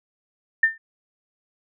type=tone with exponential decay; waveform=sine; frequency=1800 Hz; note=A6; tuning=39 cents sharp; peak=-10 dBFS; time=0.63-0.78 s; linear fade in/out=5 ms; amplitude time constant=32 ms; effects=none